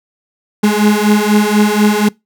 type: beating tone pair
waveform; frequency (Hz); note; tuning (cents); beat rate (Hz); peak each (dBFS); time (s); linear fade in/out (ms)
35% pulse; 207.7 / 211.8; G#3 / G#3; 0 / +34; 4.1; -10; 0.63-2.09; 10
effects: noise-tail reverb RT60 0.2 s tail -24 dB re dry